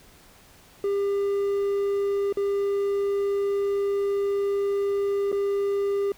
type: tone with dropouts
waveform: triangle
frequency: 400 Hz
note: G4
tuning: 35 cents sharp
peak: -20 dBFS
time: 0.84-6.12 s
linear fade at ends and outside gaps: 2 ms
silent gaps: 2.326-2.371 / 5.318-5.326 s
effects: pink hiss -53 dBFS RMS until 6.17 s